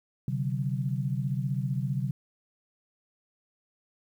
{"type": "tone cluster", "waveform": "sine", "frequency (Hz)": [131.7, 147, 188.3], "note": ["C3", "D3", "F#3"], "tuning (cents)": [12, 2, 31], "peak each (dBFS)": [-29, -32, -34], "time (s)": [0.28, 2.11], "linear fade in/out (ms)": 2, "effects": ["10-bit"]}